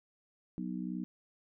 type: harmonic tone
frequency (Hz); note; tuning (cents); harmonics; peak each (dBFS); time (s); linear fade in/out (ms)
61.74; B1; 0; 3 / 4 / 5; -38 / -40 / -42; 0.58-1.04; 0
effects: none